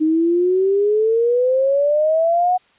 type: exponential sweep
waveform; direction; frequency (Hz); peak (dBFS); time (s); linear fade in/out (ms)
sine; up; 308.3 to 740; -13; 0-2.58; 20
effects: white hiss -56 dBFS RMS until 2.78 s + resampled to 8000 Hz